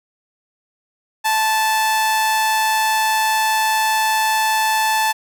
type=tone with amplitude modulation; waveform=sawtooth; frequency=875 Hz; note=A5; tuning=10 cents flat; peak=-10 dBFS; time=1.24-5.13 s; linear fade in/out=20 ms; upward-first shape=sine; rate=202 Hz; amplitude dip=30%; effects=none